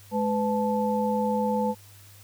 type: tone cluster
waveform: sine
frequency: 211.4 / 502 / 874 Hz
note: G#3 / B4 / A5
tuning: +31 / +28 / -12 cents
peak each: -26 / -27 / -28 dBFS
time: 0.11-1.75 s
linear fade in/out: 50 ms
effects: added 100 Hz sine -50 dBFS peak until 2.23 s + white hiss -53 dBFS RMS until 2.23 s